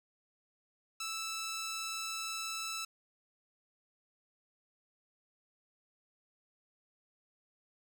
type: tone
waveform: 10% pulse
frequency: 1318.5 Hz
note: E6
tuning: in tune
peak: -29 dBFS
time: 1-2.85 s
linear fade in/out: 5 ms
effects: none